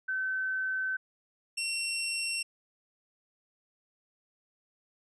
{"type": "tone pair in turn", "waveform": ["sine", "20% pulse"], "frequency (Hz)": [1530, 2726], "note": ["G6", "F7"], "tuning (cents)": [-42, -43], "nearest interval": "minor seventh", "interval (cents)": 999, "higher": "second", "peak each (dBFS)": [-29, -26], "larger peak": "second", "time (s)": [[0.08, 0.97], [1.57, 2.43]], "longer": "first", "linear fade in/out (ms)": 10, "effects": ["resampled to 24000 Hz"]}